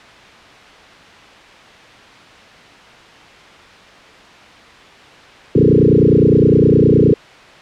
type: tone with frequency modulation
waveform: sine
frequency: 284 Hz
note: C#4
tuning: 42 cents sharp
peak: -7 dBFS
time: 5.55-7.14 s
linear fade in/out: 5 ms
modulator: 29.7 Hz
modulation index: 6
effects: white hiss -40 dBFS RMS until 7.61 s + low-pass 3000 Hz 12 dB/octave